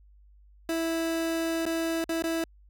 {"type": "tone with dropouts", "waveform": "30% pulse", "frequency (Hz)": 328.6, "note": "E4", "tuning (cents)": -5, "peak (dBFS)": -24, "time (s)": [0.69, 2.44], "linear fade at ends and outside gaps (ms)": 2, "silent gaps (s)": [[1.655, 1.663], [2.042, 2.092], [2.223, 2.239]], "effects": ["added 50 Hz sine -53 dBFS peak until 2.69 s"]}